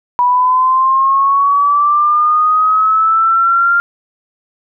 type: linear sweep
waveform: sine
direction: up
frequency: 976 to 1396.9 Hz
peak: -8 dBFS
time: 0.19-3.8 s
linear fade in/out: 0 ms
effects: none